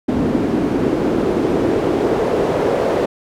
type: noise with band-pass filter sweep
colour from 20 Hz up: pink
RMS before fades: -17 dBFS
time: 0.08-3.06 s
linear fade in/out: 10 ms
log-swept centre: 270 to 500 Hz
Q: 2.2
effects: none